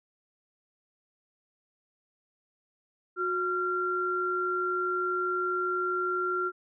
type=tone pair together; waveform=sine; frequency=364.5 / 1376.2 Hz; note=F#4 / F6; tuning=-26 / -26 cents; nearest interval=octave + major seventh; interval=2300 cents; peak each=-31 / -28 dBFS; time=3.16-6.52 s; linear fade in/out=50 ms; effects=none